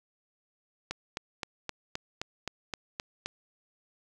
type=click train; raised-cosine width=0.2 ms; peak=-16 dBFS; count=10; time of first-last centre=0.91-3.26 s; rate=3.83 Hz; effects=none